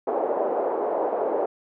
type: band-pass noise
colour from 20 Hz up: white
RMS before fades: -25 dBFS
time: 0.07-1.46 s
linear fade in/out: 5 ms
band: 380 to 690 Hz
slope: 24 dB/octave
effects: none